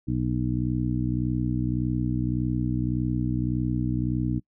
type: harmonic tone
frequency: 61.74 Hz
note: B1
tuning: in tune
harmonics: 1 / 2 / 3 / 4 / 5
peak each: -32 / -27 / -32 / -30 / -30 dBFS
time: 0.07-4.4 s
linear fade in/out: 20 ms
effects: noise-tail reverb RT60 0.1 s tail -26 dB re dry